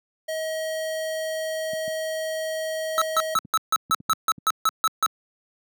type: tone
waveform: square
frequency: 635 Hz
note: D#5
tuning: 35 cents sharp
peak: -27 dBFS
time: 0.28-3.35 s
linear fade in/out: 10 ms
type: clicks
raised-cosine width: 5 ms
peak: -23 dBFS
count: 9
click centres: 1.734 / 1.879 / 3.358 / 3.451 / 3.899 / 4.004 / 4.094 / 4.128 / 4.382 s
type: tone bursts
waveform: square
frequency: 1303 Hz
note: E6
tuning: 20 cents flat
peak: -18 dBFS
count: 12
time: 2.98-5.062 s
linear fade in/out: 0 ms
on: 36 ms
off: 150 ms
effects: high-pass 200 Hz 12 dB/octave